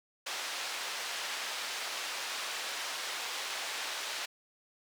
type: band-pass noise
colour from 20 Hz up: white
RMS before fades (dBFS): -38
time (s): 0.26-4.26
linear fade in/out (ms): 10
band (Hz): 610 to 4600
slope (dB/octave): 12
effects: none